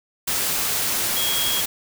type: tone in noise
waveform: sine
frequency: 3291 Hz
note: G#7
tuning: 16 cents flat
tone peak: -24 dBFS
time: 1.16-1.61 s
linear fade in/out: 10 ms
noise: white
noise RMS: -23 dBFS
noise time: 0.27-1.66 s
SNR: -4 dB
effects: none